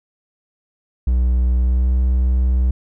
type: tone with pitch glide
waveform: triangle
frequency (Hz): 61.74 to 63.04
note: B1 to B1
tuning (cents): 0 to +36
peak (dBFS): -11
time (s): 1.07-2.71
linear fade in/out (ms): 5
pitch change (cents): +36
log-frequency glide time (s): 1.62-1.88
effects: none